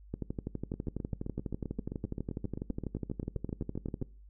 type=two click trains; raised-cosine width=3 ms; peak=-22 / -24 dBFS; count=48 / 26; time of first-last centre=0.14-4.024 / 0.74-4.017 s; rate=12.1 / 7.63 Hz; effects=noise-tail reverb RT60 0.4 s tail -22 dB re dry + added 50 Hz sine -51 dBFS peak until 4.29 s